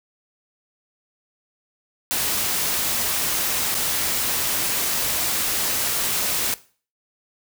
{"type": "noise with dropouts", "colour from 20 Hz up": "white", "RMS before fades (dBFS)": -23, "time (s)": [2.11, 6.54], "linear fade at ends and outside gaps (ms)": 0, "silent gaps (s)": [3.744, 3.75], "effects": ["noise-tail reverb RT60 0.4 s tail -18 dB re dry"]}